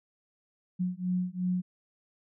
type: beating tone pair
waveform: sine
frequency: 180 / 182.8 Hz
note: F#3 / F#3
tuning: -47 / -21 cents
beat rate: 2.8 Hz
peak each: -31 dBFS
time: 0.79-1.62 s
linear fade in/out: 20 ms
effects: none